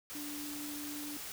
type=tone in noise; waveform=sine; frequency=293.7 Hz; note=D4; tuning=in tune; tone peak=-42 dBFS; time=0.15-1.17 s; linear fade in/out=0 ms; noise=white; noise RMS=-44 dBFS; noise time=0.1-1.32 s; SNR=-1 dB; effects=none